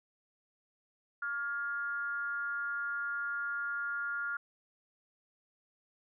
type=tone with frequency modulation; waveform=sine; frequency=1408 Hz; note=F6; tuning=14 cents sharp; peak=-33 dBFS; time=1.22-4.37 s; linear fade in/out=5 ms; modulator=265 Hz; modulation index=0.46; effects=none